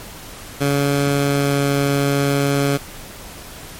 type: tone with pitch glide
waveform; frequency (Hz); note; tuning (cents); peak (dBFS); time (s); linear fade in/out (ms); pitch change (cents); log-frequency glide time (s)
15% pulse; 141.4 to 140.59; C#3 to C#3; +35 to +25; -9; 0.6-2.78; 20; -10; 1.17-1.74
effects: pink hiss -36 dBFS RMS until 3.79 s + MP3 64 kbps